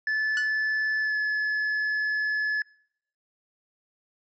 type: tone with pitch glide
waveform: triangle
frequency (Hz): 1737 to 1715.1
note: A6 to A6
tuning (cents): -23 to -45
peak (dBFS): -22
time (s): 0.07-2.62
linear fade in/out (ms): 2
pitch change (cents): -22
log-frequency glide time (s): 1.01-1.16
type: tone with exponential decay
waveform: sawtooth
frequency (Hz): 1482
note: F#6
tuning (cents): +2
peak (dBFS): -23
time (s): 0.37-0.52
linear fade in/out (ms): 1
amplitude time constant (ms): 31
effects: noise-tail reverb RT60 0.7 s tail -25 dB re dry + resampled to 16000 Hz

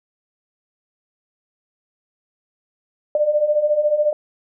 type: beating tone pair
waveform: sine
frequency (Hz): 587.3 / 601.3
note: D5 / D5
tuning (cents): 0 / +41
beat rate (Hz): 14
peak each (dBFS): -21 / -16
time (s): 3.15-4.13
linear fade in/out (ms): 2
effects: none

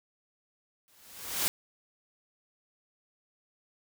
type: noise with exponential growth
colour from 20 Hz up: white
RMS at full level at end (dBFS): -26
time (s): 0.88-1.48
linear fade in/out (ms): 0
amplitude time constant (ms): 130
effects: none

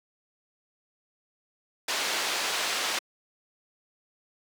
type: low-pass noise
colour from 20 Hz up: white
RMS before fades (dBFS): -29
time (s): 1.88-2.99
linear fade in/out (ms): 5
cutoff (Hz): 4800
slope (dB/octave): 12
effects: high-pass 400 Hz 12 dB/octave

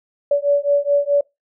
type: beating tone pair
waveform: sine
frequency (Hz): 570 / 574.7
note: C#5 / D5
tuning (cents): +48 / -38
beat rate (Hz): 4.7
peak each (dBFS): -17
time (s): 0.31-1.21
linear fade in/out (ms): 5
effects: noise-tail reverb RT60 0.2 s tail -24 dB re dry

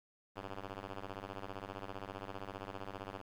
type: ring-modulated tone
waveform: 5% pulse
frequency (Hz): 97.8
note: G2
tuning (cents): -4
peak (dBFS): -29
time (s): 0.35-3.22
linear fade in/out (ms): 20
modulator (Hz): 188
effects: low-pass 3000 Hz 12 dB/octave + 11-bit

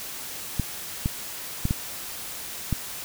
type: clicks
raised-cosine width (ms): 5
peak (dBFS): -11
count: 5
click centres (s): 0.597 / 1.059 / 1.654 / 1.709 / 2.727
effects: white hiss -36 dBFS RMS until 3.04 s

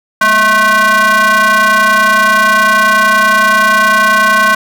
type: ring-modulated tone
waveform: square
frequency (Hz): 219.2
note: A3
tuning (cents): -6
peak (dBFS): -4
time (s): 0.21-4.55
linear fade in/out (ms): 5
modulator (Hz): 1300
effects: none

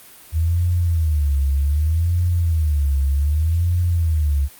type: tone with vibrato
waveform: sine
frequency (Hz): 77.78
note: D#2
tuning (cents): 0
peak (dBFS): -15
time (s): 0.32-4.49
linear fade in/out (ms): 50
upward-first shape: sine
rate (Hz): 0.65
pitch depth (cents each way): 210
effects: white hiss -44 dBFS RMS until 4.59 s + Opus 32 kbps

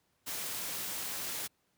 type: noise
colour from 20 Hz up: white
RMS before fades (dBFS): -38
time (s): 0.26-1.48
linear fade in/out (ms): 20
effects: pink hiss -75 dBFS RMS until 1.77 s + high-pass 80 Hz 12 dB/octave

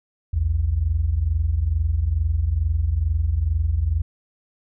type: tone pair together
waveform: sine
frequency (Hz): 60.2 / 82.47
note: B1 / E2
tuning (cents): -44 / +1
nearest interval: perfect fourth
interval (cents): 545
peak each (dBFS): -22 / -19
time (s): 0.33-4.02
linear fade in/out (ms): 10
effects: tanh soft clip ceiling -10 dBFS

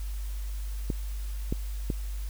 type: clicks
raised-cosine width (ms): 3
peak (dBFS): -16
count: 3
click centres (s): 0.902 / 1.525 / 1.902
effects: added 50 Hz sine -31 dBFS peak until 2.29 s + white hiss -50 dBFS RMS until 2.29 s

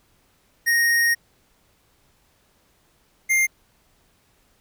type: tone pair in turn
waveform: square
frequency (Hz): 1864.7 / 2109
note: A#6 / C7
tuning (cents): 0 / +13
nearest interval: major second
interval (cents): 213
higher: second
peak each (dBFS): -17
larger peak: neither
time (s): 0.66-1.15 / 3.29-3.47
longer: first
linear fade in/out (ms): 20
effects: pink hiss -62 dBFS RMS until 4.6 s

